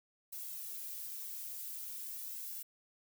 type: noise with flanger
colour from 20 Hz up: violet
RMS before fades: -44 dBFS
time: 0.32-2.63 s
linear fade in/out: 10 ms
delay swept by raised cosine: 1.6 to 3 ms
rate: 0.45 Hz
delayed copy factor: -0.65
effects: none